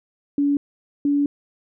sine tone pair in turn, 285.2 / 286.4 Hz, C#4 / D4, +49 / -43 cents, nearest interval unison, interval 8 cents, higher second, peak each -16 dBFS, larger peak neither, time 0.38-0.57 / 1.05-1.26 s, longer second, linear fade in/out 2 ms, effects none

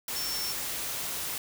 sine tone in noise, 5420 Hz, E8, 47 cents sharp, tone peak -33 dBFS, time 0.16-0.52 s, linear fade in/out 2 ms, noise white, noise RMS -34 dBFS, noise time 0.08-1.38 s, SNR -2 dB, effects none

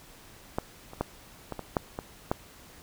clicks, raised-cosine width 1 ms, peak -13 / -28 / -13 / -20 / -21 / -10 / -19 / -11 dBFS, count 8, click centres 0.585 / 0.934 / 1.01 / 1.523 / 1.593 / 1.768 / 1.989 / 2.315 s, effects pink hiss -52 dBFS RMS until 2.82 s

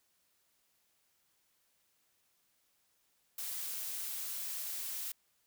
blue noise, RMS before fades -40 dBFS, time 3.38-5.12 s, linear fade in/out 5 ms, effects white hiss -75 dBFS RMS until 5.46 s

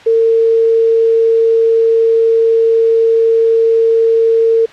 sine tone with quantisation, 454 Hz, A#4, 46 cents flat, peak -7 dBFS, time 0.06-4.66 s, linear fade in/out 10 ms, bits 6, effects white hiss -37 dBFS RMS until 4.72 s + low-pass 3000 Hz 12 dB/octave

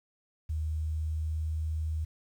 sine tone with pitch glide, 78 to 78.72 Hz, D#2 to D#2, +5 to +21 cents, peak -29 dBFS, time 0.49-2.05 s, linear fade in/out 10 ms, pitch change +16 cents, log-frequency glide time 0.64-1.38 s, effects 10-bit

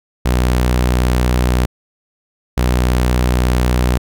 sawtooth tone pair in turn, 61.74 / 61.74 Hz, B1 / B1, 0 / 0 cents, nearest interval unison, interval 0 cents, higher neither, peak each -8 dBFS, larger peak neither, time 0.25-1.66 / 2.57-3.98 s, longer neither, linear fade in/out 10 ms, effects none

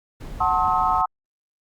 brown noise, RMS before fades -35 dBFS, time 0.2-1.02 s, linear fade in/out 10 ms
sine chord, F# diminished seventh, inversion none, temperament just, 740 / 888 / 1065.6 / 1278.7 Hz, F#5 / A5 / C6 / Eb6, 0 / +16 / +31 / +47 cents, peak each -23 dBFS, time 0.4-1.06 s, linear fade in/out 10 ms
effects Opus 48 kbps

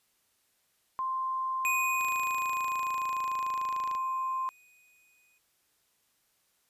sine tone, 1046.5 Hz, C6, in tune, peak -29 dBFS, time 0.99-4.49 s, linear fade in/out 0 ms
square tone with exponential decay, 2489 Hz, D#7, in tune, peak -27 dBFS, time 1.65-5.38 s, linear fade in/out 0 ms, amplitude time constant 810 ms
click train, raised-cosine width 0.2 ms, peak -26 dBFS, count 53, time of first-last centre 2.01-3.95 s, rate 26.8 Hz
effects white hiss -72 dBFS RMS until 6.69 s + resampled to 32000 Hz

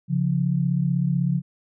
sine tone pair together, 138.59 / 174.61 Hz, C#3 / F3, 0 / 0 cents, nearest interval major third, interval 400 cents, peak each -22 dBFS, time 0.08-1.42 s, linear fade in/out 50 ms, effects none

